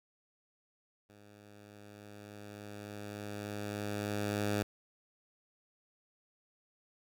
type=tone with level ramp; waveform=10% pulse; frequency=103.4 Hz; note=G#2; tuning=7 cents flat; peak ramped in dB=-49 to -22 dBFS; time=1.09-4.63 s; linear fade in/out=10 ms; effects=none